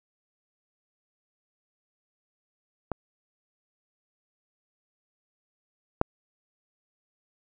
clicks, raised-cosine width 1 ms, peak -15 / -6 dBFS, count 2, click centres 2.917 / 6.014 s, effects none

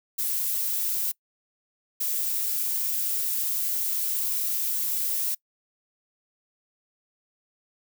violet noise bursts at uneven times, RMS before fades -27 dBFS, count 2, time 0.18-1.12 / 2-5.35 s, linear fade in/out 10 ms, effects noise-tail reverb RT60 0.1 s tail -24 dB re dry

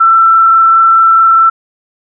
sine tone with frequency modulation, 1337 Hz, E6, 24 cents sharp, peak -3 dBFS, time 0-1.5 s, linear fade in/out 10 ms, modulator 24.7 Hz, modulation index 0.52, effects none

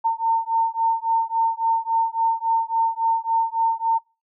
sine beating tone pair, 906 / 909.6 Hz, A#5 / A#5, -50 / -43 cents, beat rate 3.6 Hz, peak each -21 dBFS, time 0.04-3.99 s, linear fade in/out 20 ms, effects noise-tail reverb RT60 0.3 s tail -25 dB re dry

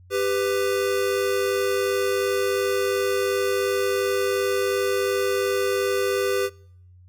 square tone pair together, 395.4 / 498.2 Hz, G4 / B4, +15 / +15 cents, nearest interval major third, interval 400 cents, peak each -24 / -25 dBFS, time 0.1-6.5 s, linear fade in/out 50 ms, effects noise-tail reverb RT60 0.7 s tail -25 dB re dry + added 90 Hz sine -47 dBFS peak until 7.08 s

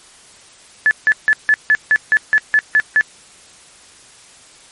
sine tone bursts, 1728 Hz, A6, 32 cents flat, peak -8 dBFS, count 11, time 0.86-3.01 s, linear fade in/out 0 ms, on 50 ms, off 160 ms, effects white hiss -44 dBFS RMS until 4.71 s + MP3 48 kbps

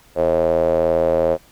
square tone with band-pass filter, 41.2 Hz, E1, in tune, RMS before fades -17 dBFS, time 0.15-1.38 s, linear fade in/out 50 ms, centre 550 Hz, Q 7.1, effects pink hiss -51 dBFS RMS until 1.51 s

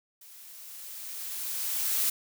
blue noise with level ramp, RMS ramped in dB -51 to -26 dBFS, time 0.21-2.1 s, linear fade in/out 5 ms, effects none

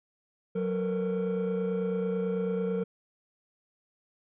triangle tone cluster, 184.6 / 455.6 / 484.7 Hz, F#3 / A#4 / B4, -4 / -40 / -32 cents, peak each -28 / -27 / -36 dBFS, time 0.55-2.84 s, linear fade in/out 10 ms, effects tanh soft clip ceiling -20 dBFS + resampled to 8000 Hz

